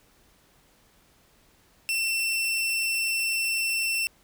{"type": "tone", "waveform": "sawtooth", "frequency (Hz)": 2692, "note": "E7", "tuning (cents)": 36, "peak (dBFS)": -21, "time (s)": [1.89, 4.07], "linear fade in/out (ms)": 0, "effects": ["pink hiss -61 dBFS RMS until 4.23 s"]}